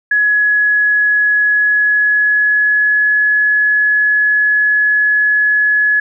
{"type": "tone with pitch glide", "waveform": "sine", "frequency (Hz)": [1686, 1696.7], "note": ["G#6", "G#6"], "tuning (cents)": [26, 37], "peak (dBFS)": -9, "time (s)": [0.11, 6], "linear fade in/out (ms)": 5, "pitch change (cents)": 11, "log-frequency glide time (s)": [1.44, 3.11], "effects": []}